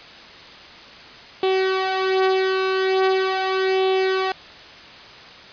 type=tone with flanger; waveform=sawtooth; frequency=379.3 Hz; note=F#4; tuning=43 cents sharp; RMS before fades=-20 dBFS; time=1.43-4.32 s; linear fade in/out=2 ms; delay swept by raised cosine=0.3 to 3.4 ms; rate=0.41 Hz; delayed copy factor=+0.6; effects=white hiss -41 dBFS RMS until 5.52 s + resampled to 11025 Hz